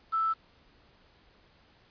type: tone with quantisation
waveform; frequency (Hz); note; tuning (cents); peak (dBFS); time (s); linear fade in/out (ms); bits
sine; 1319; E6; +1; -25; 0.12-0.34; 20; 8
effects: pink hiss -62 dBFS RMS until 1.9 s + resampled to 11025 Hz